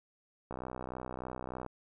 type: click train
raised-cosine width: 1 ms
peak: -26 dBFS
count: 74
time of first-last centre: 0.51-1.663 s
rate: 63.3 Hz
effects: none